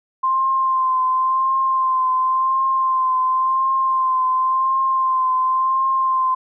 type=tone with vibrato; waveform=sine; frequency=1046.5 Hz; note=C6; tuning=in tune; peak=-15 dBFS; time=0.23-6.35 s; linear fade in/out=10 ms; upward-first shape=triangle; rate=0.93 Hz; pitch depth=29 cents each way; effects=none